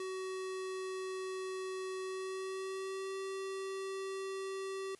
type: tone with pitch glide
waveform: square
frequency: 376.3 to 385.8 Hz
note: F#4 to G4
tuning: +29 to -28 cents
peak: -39 dBFS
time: 0-4.95 s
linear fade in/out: 2 ms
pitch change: +43 cents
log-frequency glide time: 2.02-3.17 s
effects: white hiss -64 dBFS RMS until 4.99 s + resampled to 24000 Hz